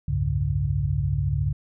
sine tone cluster, 66.7 / 87.5 / 101.8 / 141.6 Hz, C2 / F2 / G#2 / C#3, +34 / +4 / -34 / +37 cents, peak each -28 / -30 / -26 / -25 dBFS, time 0.08-1.53 s, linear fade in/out 5 ms, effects none

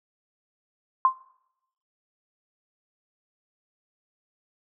sine tone with exponential decay, 1046.5 Hz, C6, in tune, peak -12 dBFS, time 1.05-1.18 s, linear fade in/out 1 ms, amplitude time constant 27 ms, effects noise-tail reverb RT60 0.8 s tail -21 dB re dry

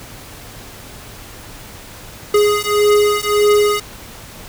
square beating tone pair, 414.6 / 416.3 Hz, G#4 / G#4, -3 / +4 cents, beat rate 1.7 Hz, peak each -15 dBFS, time 2.34-3.8 s, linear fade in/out 5 ms, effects added 104 Hz sine -44 dBFS peak until 4.48 s + pink hiss -36 dBFS RMS until 4.48 s

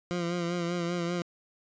20% pulse tone with vibrato, 173.3 Hz, F3, 13 cents flat, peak -24 dBFS, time 0.11-1.22 s, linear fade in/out 0 ms, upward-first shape sine, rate 5.1 Hz, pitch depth 39 cents each way, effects resampled to 16000 Hz

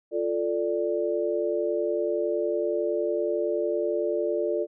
sine chord, D minor, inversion first, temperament equal, 349.2 / 440 / 587.3 Hz, F4 / A4 / D5, 0 / 0 / 0 cents, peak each -28 dBFS, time 0.11-4.67 s, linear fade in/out 50 ms, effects none

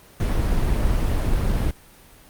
brown noise, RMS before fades -20 dBFS, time 0.2-1.71 s, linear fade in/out 2 ms, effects pink hiss -49 dBFS RMS until 2.29 s + Opus 32 kbps

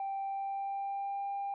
sine tone with pitch glide, 784 to 797.2 Hz, G5 to G5, 0 to +29 cents, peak -32 dBFS, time 0-1.54 s, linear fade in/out 2 ms, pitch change +29 cents, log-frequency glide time 0.23-1.25 s, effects tanh soft clip ceiling -31 dBFS

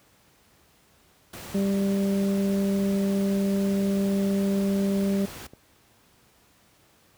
pink noise, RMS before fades -40 dBFS, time 1.33-5.47 s, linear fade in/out 5 ms
harmonic tone, 197.1 Hz, G3, 10 cents sharp, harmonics 1 / 2 / 3, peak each -22 / -30 / -34 dBFS, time 1.54-5.26 s, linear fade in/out 10 ms
clicks, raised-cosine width 2 ms, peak -31 dBFS, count 3, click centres 4.614 / 5.282 / 5.535 s
effects pink hiss -60 dBFS RMS until 7.17 s + high-pass 60 Hz 12 dB/octave

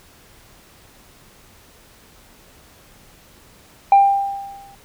sine tone with exponential decay, 794 Hz, G5, 22 cents sharp, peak -4 dBFS, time 3.92-4.75 s, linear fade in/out 2 ms, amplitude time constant 180 ms, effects tanh soft clip ceiling -5 dBFS + pink hiss -49 dBFS RMS until 4.84 s

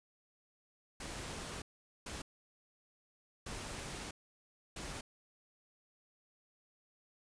pink noise bursts at uneven times, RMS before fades -44 dBFS, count 4, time 1-1.62 / 2.06-2.22 / 3.46-4.11 / 4.76-5.01 s, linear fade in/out 5 ms, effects resampled to 22050 Hz

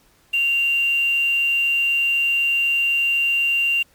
sine tone with quantisation, 2774 Hz, F7, 12 cents flat, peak -16 dBFS, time 0.33-3.83 s, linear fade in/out 10 ms, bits 6, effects pink hiss -57 dBFS RMS until 3.94 s + MP3 96 kbps

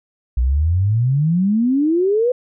sine exponential sweep, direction up, 58.27 to 510 Hz, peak -13 dBFS, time 0.37-2.32 s, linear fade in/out 5 ms, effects none

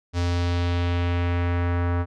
square tone with low-pass filter sweep, 87.31 Hz, F2, in tune, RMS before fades -23 dBFS, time 0.13-2.06 s, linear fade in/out 50 ms, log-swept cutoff 5700 to 1400 Hz, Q 1.5, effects none

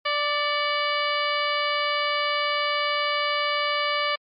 harmonic tone with a mistuned harmonic, 587.3 Hz, D5, in tune, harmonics 1 / 2 / 3 / 4 / 5 / 6 / 7 / 8, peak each -29 / -26 / -31 / -29 / -30 / -36 / -37 / -36 dBFS, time 0.05-4.16 s, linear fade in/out 10 ms, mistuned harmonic 4, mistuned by -55 cents, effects MP3 48 kbps

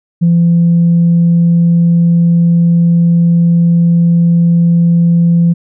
sine tone, 170 Hz, F3, 46 cents flat, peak -4 dBFS, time 0.21-5.54 s, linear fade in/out 20 ms, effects tanh soft clip ceiling -2 dBFS

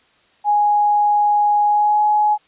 sine tone with pitch glide, 830 to 841.6 Hz, G#5 to G#5, -1 to +23 cents, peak -12 dBFS, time 0.44-2.38 s, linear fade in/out 50 ms, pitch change +24 cents, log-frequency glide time 1.65-2.02 s, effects white hiss -56 dBFS RMS until 2.47 s + resampled to 8000 Hz

